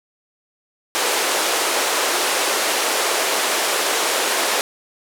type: band-pass noise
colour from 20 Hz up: pink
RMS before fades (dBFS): -20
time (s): 0.95-4.61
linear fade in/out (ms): 0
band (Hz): 390 to 12000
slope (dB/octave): 24
effects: none